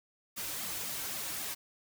white noise with flanger, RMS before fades -38 dBFS, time 0.36-1.55 s, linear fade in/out 20 ms, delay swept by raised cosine 2 to 4.9 ms, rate 3.8 Hz, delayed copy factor -0.85, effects none

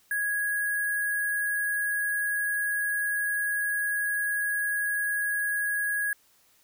sine tone with sample-and-hold, 1661.2 Hz, G#6, in tune, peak -25 dBFS, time 0.11-6.13 s, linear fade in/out 2 ms, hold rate 11025 Hz, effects white hiss -63 dBFS RMS until 6.63 s

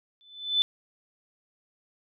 sine tone with exponential growth, 3510 Hz, A7, 5 cents flat, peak -17 dBFS, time 0.21-0.62 s, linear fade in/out 0 ms, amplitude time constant 87 ms, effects none

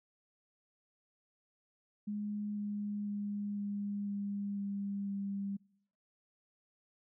sine tone with pitch steps, 207.7 / 206.1 / 204.6 / 203.1 / 201.6 / 200 / 198.55 Hz, G#3 / G#3 / G#3 / G#3 / G3 / G3 / G3, 0 / -13 / -26 / -38 / +49 / +35 / +22 cents, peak -35 dBFS, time 2.07-5.57 s, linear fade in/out 10 ms, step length 500 ms, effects noise-tail reverb RT60 0.8 s tail -26 dB re dry

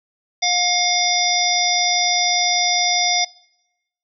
harmonic tone, 713 Hz, F5, 36 cents sharp, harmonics 1 / 3 / 5 / 7 / 8, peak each -22 / -22 / -22 / -22 / -22 dBFS, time 0.42-3.25 s, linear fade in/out 10 ms, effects noise-tail reverb RT60 0.9 s tail -23 dB re dry

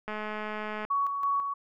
click train, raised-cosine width 0.5 ms, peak -21 dBFS, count 165, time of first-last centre 0.08-0.85 s, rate 213 Hz
sine tone with tremolo, 1121 Hz, C#6, 19 cents sharp, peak -24 dBFS, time 0.9-1.54 s, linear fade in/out 10 ms, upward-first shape square, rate 3 Hz, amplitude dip 45%
effects none

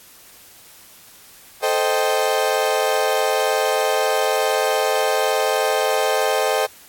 35% pulse chord, A half-diminished seventh, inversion none, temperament equal, 440 / 523.3 / 622.3 / 784 Hz, A4 / C5 / Eb5 / G5, 0 / 0 / 0 / 0 cents, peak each -21 dBFS, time 1.62-6.67 s, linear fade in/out 20 ms, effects white hiss -46 dBFS RMS until 6.88 s + AAC 64 kbps

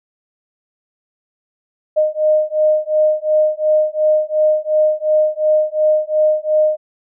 sine beating tone pair, 614 / 616.8 Hz, D#5 / D#5, -23 / -15 cents, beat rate 2.8 Hz, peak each -15 dBFS, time 1.96-6.77 s, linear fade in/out 20 ms, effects none

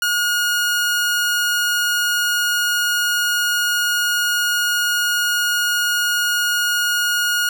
sawtooth tone, 1437 Hz, F6, 49 cents sharp, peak -13 dBFS, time 0.02-7.49 s, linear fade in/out 2 ms, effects none

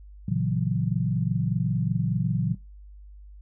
sine chord, F# dominant seventh, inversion first, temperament equal with one note detuned, 116.54 / 139.8 / 164.81 / 185 Hz, A#2 / C#3 / E3 / F#3, 0 / +15 / 0 / 0 cents, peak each -28 dBFS, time 0.28-2.55 s, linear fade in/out 5 ms, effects noise-tail reverb RT60 0.2 s tail -18 dB re dry + added 50 Hz sine -43 dBFS peak until 3.41 s

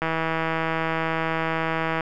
click train, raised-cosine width 0.5 ms, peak -10 dBFS, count 323, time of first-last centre 0.02-2.008 s, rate 162 Hz, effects none

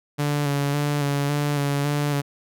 sawtooth tone with vibrato, 144 Hz, D3, 34 cents flat, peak -17 dBFS, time 0.18-2.22 s, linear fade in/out 20 ms, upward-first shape square, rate 1.8 Hz, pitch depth 23 cents each way, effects none

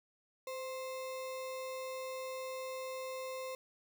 sine tone with sample-and-hold, 518 Hz, C5, 17 cents flat, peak -39 dBFS, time 0.47-3.55 s, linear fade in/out 2 ms, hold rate 1575 Hz, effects none

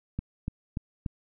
click train, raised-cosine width 5 ms, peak -18 dBFS, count 4, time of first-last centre 0.19-1.062 s, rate 3.44 Hz, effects none

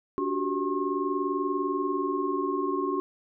sine tone cluster, 288.5 / 365.6 / 385.9 / 1077 Hz, D4 / F#4 / G4 / C6, -31 / -21 / -27 / +50 cents, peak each -31 dBFS, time 0.18-3 s, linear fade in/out 0 ms, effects none

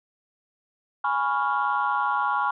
sine chord, C# dominant seventh, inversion second, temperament equal, 830.6 / 987.8 / 1108.7 / 1396.9 Hz, G#5 / B5 / C#6 / E#6, 0 / 0 / 0 / 0 cents, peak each -26 / -27 / -26 / -27 dBFS, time 1.04-2.51 s, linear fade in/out 5 ms, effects tanh soft clip ceiling -14 dBFS

